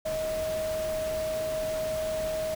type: tone in noise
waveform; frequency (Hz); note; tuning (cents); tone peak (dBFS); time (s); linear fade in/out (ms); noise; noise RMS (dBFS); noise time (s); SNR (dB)
sine; 630; D#5; +21; -28; 0.05-2.55; 10; pink; -39; 0.05-2.55; +8
effects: none